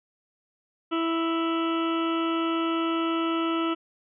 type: harmonic tone with a mistuned harmonic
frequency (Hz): 329.6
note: E4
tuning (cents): 0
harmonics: 1 / 2 / 3 / 4 / 6 / 7 / 8 / 9 / 10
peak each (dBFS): -25 / -36 / -37 / -30 / -44 / -45 / -41 / -38 / -45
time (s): 0.91-3.75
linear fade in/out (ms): 20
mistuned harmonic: 8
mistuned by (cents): +23
effects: none